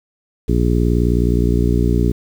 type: harmonic tone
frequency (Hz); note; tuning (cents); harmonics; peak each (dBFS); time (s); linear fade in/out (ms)
59.4; A#1; +33; 1 / 2 / 3 / 4 / 5 / 6 / 7; -16 / -19 / -21 / -22 / -23 / -24 / -24; 0.48-2.12; 10
effects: 7-bit